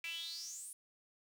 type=tone with high-pass filter sweep; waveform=sawtooth; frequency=333.2 Hz; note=E4; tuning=19 cents sharp; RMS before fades=-45 dBFS; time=0.04-0.73 s; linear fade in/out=2 ms; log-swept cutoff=2400 to 10000 Hz; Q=9.4; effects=none